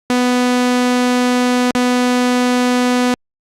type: tone with dropouts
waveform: sawtooth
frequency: 248 Hz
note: B3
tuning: 7 cents sharp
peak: -8 dBFS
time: 0.1-3.14 s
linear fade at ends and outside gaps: 0 ms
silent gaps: 1.708-1.751 s
effects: low-pass 9000 Hz 12 dB/octave + Opus 48 kbps